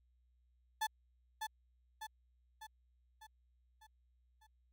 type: tone with echo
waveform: 35% pulse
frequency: 869 Hz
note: A5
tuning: 22 cents flat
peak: -32 dBFS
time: 0.81-0.87 s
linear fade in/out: 10 ms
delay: 600 ms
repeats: 6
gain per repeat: -5 dB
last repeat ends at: 4.47 s
effects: added 61 Hz sine -70 dBFS peak until 4.72 s